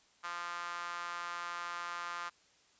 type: tone with high-pass filter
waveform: sawtooth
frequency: 173.5 Hz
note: F3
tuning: 11 cents flat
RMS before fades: -41 dBFS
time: 0.23-2.3 s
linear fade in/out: 20 ms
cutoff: 1200 Hz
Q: 3.7
effects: white hiss -67 dBFS RMS until 2.79 s + resampled to 16000 Hz